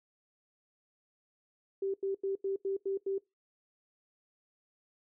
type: tone bursts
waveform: sine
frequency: 390 Hz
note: G4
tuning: 9 cents flat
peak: -30 dBFS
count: 7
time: 1.82-3.182 s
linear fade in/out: 5 ms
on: 120 ms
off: 87 ms
effects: noise-tail reverb RT60 0.2 s tail -22 dB re dry